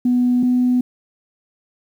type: tone pair in turn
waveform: sine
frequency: 246.9 / 248.9 Hz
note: B3 / B3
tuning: 0 / +14 cents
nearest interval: unison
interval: 14 cents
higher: second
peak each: -12 dBFS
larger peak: neither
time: 0.05-0.43 / 0.43-0.81 s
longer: neither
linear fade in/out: 5 ms
effects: tanh soft clip ceiling -8 dBFS + 8-bit